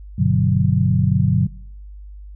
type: chord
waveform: sine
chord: G major seventh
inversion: none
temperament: equal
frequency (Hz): 98 / 123.47 / 146.83 / 185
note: G2 / B2 / D3 / F#3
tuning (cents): 0 / 0 / 0 / 0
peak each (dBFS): -19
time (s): 0.18-1.47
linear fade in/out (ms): 10
effects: noise-tail reverb RT60 0.7 s tail -23 dB re dry + added 50 Hz sine -34 dBFS peak until 2.35 s